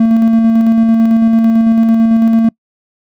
triangle tone with tremolo, 226.2 Hz, A3, 48 cents sharp, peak -3 dBFS, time 0-2.49 s, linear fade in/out 5 ms, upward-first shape square, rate 9 Hz, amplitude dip 25%, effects noise-tail reverb RT60 0.1 s tail -26 dB re dry

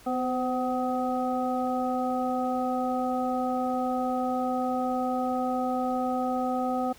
harmonic tone with a mistuned harmonic, 252.1 Hz, B3, 36 cents sharp, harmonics 1 / 2 / 3 / 5, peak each -29 / -32 / -29 / -36 dBFS, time 0.06-6.93 s, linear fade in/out 10 ms, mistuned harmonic 2, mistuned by +37 cents, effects pink hiss -53 dBFS RMS until 6.98 s

